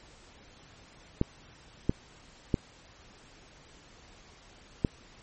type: clicks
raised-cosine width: 3 ms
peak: -11 dBFS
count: 4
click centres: 1.214 / 1.895 / 2.542 / 4.848 s
effects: pink hiss -55 dBFS RMS until 5.22 s + MP3 32 kbps